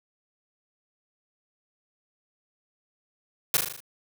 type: noise with echo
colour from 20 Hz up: white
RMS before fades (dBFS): -21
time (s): 3.54-3.57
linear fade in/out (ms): 2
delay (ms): 39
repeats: 6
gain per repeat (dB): -4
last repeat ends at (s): 3.804
effects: none